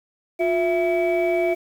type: tone cluster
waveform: sine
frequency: 355.5 / 665 / 2285 Hz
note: F4 / E5 / D7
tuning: +31 / +15 / -48 cents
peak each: -20 / -20 / -28 dBFS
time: 0.39-1.55 s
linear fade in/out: 20 ms
effects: tanh soft clip ceiling -12 dBFS + 8-bit